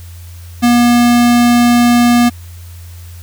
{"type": "tone", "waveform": "square", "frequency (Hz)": 240, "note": "B3", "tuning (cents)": -49, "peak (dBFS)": -7, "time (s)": [0.62, 2.3], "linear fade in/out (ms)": 20, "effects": ["added 86 Hz sine -29 dBFS peak until 3.22 s", "white hiss -42 dBFS RMS until 3.22 s"]}